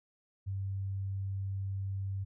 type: tone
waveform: sine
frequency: 97.3 Hz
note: G2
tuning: 12 cents flat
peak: -33 dBFS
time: 0.46-2.25 s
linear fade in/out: 20 ms
effects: none